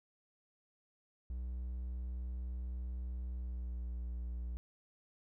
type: tone with pitch glide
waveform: triangle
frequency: 61.74 to 60.05 Hz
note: B1 to B1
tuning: 0 to -48 cents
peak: -36 dBFS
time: 1.3-4.57 s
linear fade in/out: 0 ms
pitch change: -48 cents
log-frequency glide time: 3.37-3.85 s
effects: none